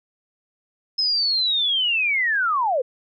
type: linear sweep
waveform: sine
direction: down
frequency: 5170 to 470 Hz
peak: -18 dBFS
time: 0.98-2.82 s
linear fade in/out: 10 ms
effects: none